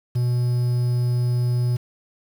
triangle tone with quantisation, 122.5 Hz, B2, 14 cents flat, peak -16 dBFS, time 0.15-1.77 s, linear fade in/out 10 ms, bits 7, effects none

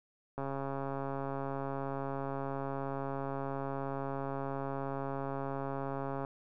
click train, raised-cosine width 1 ms, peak -24 dBFS, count 805, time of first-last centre 0.38-6.249 s, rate 137 Hz, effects none

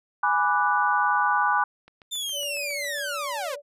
sine chord, G# half-diminished seventh, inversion none, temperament equal, 830.6 / 987.8 / 1174.7 / 1480 Hz, G#5 / B5 / D6 / F#6, 0 / 0 / 0 / 0 cents, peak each -25 dBFS, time 0.23-1.64 s, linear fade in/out 5 ms
click train, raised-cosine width 0.3 ms, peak -33 dBFS, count 9, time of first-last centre 1.88-2.983 s, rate 7.25 Hz
sawtooth linear sweep, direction down, 3596 to 466.2 Hz, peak -25 dBFS, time 2.11-3.56 s, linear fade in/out 20 ms
sine tone with vibrato, 575 Hz, D5, 37 cents flat, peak -34 dBFS, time 2.32-3.62 s, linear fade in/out 50 ms, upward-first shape square, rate 16 Hz, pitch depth 14 cents each way
effects resampled to 32000 Hz

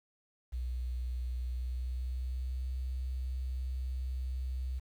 sine tone with pitch glide, 61.74 to 64.07 Hz, B1 to C2, 0 to -36 cents, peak -33 dBFS, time 0.52-4.8 s, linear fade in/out 20 ms, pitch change +64 cents, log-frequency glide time 1.45-2.69 s, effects 10-bit

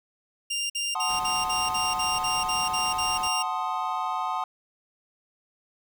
20% pulse tone bursts, 2794 Hz, F7, in tune, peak -22 dBFS, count 12, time 0.5-3.428 s, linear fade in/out 10 ms, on 200 ms, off 48 ms
triangle chord, F# diminished seventh, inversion none, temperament equal, 740 / 880 / 1046.5 / 1244.5 Hz, F#5 / A5 / C6 / Eb6, 0 / 0 / 0 / 0 cents, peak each -30 dBFS, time 0.95-4.44 s, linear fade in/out 2 ms
pink noise, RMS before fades -42 dBFS, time 1.09-3.28 s, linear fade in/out 2 ms
effects none

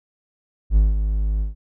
triangle tone with ADSR envelope, 51.91 Hz, G#1, in tune, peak -8 dBFS, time 0.7-1.55 s, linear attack 63 ms, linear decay 180 ms, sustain -8 dB, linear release 140 ms, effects none

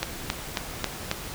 click train, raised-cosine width 0.2 ms, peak -7 dBFS, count 5, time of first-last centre 0.03-1.114 s, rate 3.69 Hz, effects pink hiss -37 dBFS RMS until 1.34 s

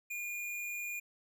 square tone, 2425 Hz, D#7, 45 cents flat, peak -38 dBFS, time 0.1-1 s, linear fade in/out 10 ms, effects none

